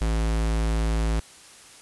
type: tone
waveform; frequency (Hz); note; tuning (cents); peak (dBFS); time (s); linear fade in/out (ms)
square; 55; A1; 0; -22; 0.01-1.2; 5
effects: white hiss -48 dBFS RMS until 1.81 s + resampled to 24000 Hz